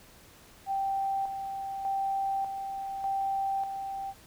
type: tone with tremolo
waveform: sine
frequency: 782 Hz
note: G5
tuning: 4 cents flat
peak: -27 dBFS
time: 0.66-4.14 s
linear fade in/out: 50 ms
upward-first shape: square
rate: 0.84 Hz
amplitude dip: 50%
effects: pink hiss -55 dBFS RMS until 4.26 s